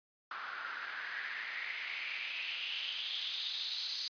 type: noise with band-pass filter sweep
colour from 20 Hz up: white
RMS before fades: -40 dBFS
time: 0.31-4.08 s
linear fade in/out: 2 ms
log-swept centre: 1300 to 4500 Hz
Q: 4.9
effects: resampled to 11025 Hz